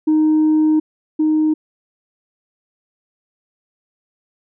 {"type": "tone pair in turn", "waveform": "sine", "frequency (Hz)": [310, 310], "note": ["D#4", "D#4"], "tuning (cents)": [-6, -6], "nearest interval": "unison", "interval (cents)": 0, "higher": "neither", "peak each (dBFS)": [-9, -11], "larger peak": "first", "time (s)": [[0.07, 0.8], [1.19, 1.54]], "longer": "first", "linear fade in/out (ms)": 10, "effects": ["tanh soft clip ceiling -9 dBFS"]}